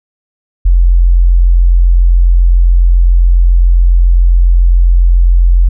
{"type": "tone", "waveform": "sine", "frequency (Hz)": 43.65, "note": "F1", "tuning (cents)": 0, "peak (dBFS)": -3, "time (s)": [0.65, 5.69], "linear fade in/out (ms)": 10, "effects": []}